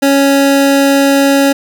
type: tone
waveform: 25% pulse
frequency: 277.2 Hz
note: C#4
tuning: in tune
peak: -3 dBFS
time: 0.02-1.53 s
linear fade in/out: 10 ms
effects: none

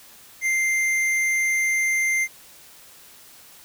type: tone with tanh clipping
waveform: sine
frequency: 2093 Hz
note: C7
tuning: in tune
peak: -21 dBFS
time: 0.41-2.28 s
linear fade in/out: 50 ms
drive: 13 dB
effects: white hiss -48 dBFS RMS until 3.64 s

